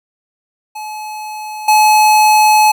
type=tone with level steps; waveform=square; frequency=855 Hz; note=A5; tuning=50 cents flat; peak=-24 / -7 dBFS; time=0.75-2.72 s; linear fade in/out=10 ms; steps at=1.68 s; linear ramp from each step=5 ms; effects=none